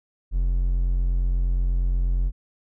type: tone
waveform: triangle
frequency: 44.21 Hz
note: F1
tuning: 22 cents sharp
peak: -17 dBFS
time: 0.31-2.32 s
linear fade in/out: 50 ms
effects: none